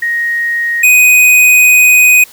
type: tone pair in turn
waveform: sine / square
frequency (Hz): 1874 / 2495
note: A#6 / D#7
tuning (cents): +9 / +4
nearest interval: perfect fourth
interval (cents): 495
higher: second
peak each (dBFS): -11 / -4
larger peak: second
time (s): 0.02-0.83 / 0.83-2.24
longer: second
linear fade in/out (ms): 5
effects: white hiss -38 dBFS RMS until 2.32 s